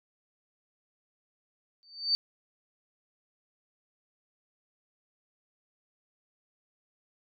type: tone with exponential growth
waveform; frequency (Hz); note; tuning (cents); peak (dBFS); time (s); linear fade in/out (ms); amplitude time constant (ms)
sine; 4581; D8; -44; -20; 1.83-2.15; 0; 68
effects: none